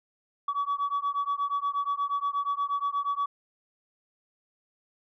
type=beating tone pair; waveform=sine; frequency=1133 / 1141.4 Hz; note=C#6 / D6; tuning=+37 / -50 cents; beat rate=8.4 Hz; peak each=-28 dBFS; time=0.48-3.26 s; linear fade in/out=5 ms; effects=tanh soft clip ceiling -22 dBFS